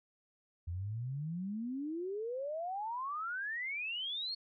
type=exponential sweep; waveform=sine; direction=up; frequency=82.41 to 4395 Hz; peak=-36 dBFS; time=0.67-4.35 s; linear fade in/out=10 ms; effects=none